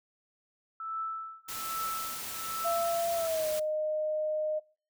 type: tone with tremolo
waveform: sine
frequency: 1318.5 Hz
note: E6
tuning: in tune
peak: -31 dBFS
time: 0.8-3.27 s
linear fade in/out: 2 ms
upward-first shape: triangle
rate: 1.2 Hz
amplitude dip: 100%
type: noise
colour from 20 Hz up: white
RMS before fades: -39 dBFS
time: 1.48-3.6 s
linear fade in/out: 10 ms
type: tone with pitch glide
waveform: sine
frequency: 679 to 615.5 Hz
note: F5 to D#5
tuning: -49 to -19 cents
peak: -28 dBFS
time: 2.64-4.6 s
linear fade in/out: 20 ms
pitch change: -170 cents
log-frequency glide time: 3.14-3.49 s
effects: noise-tail reverb RT60 0.4 s tail -23 dB re dry